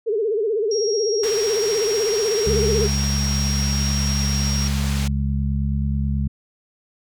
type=tone with vibrato; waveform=sine; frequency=430 Hz; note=A4; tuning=40 cents flat; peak=-18 dBFS; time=0.06-2.88 s; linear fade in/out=20 ms; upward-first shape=sine; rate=16 Hz; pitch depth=130 cents each way
type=tone; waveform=sine; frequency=5600 Hz; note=F8; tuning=4 cents sharp; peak=-25 dBFS; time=0.71-4.68 s; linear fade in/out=5 ms
type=low-pass noise; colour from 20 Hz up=white; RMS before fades=-32 dBFS; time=1.23-5.08 s; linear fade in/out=5 ms; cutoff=5800 Hz; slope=12 dB/octave
type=harmonic tone; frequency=69.3 Hz; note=C#2; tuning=in tune; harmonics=1 / 2 / 3; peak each=-21 / -24 / -26 dBFS; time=2.46-6.28 s; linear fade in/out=10 ms
effects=none